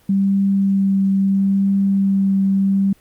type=tone with vibrato; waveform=sine; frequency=195.5 Hz; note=G3; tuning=4 cents flat; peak=-13 dBFS; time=0.09-2.93 s; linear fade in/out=5 ms; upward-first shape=triangle; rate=0.75 Hz; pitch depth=12 cents each way; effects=pink hiss -54 dBFS RMS until 3 s + Opus 24 kbps